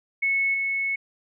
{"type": "tone with level steps", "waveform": "sine", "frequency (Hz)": 2200, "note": "C#7", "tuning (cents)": -14, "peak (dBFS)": [-20, -23], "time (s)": [0.22, 0.96], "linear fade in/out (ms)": 10, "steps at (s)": 0.54, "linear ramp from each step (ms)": 2, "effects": []}